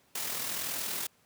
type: noise with amplitude modulation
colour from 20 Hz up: white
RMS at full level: -33 dBFS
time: 0.15-1.07 s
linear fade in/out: 5 ms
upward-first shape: sine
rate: 41 Hz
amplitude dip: 40%
effects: pink hiss -66 dBFS RMS until 1.25 s + high-pass 100 Hz 12 dB/octave